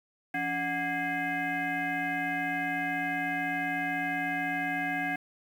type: tone with frequency modulation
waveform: sine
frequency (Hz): 1187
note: D6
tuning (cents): +18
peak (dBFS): -28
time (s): 0.34-5.16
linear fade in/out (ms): 5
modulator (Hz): 452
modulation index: 2.3
effects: 9-bit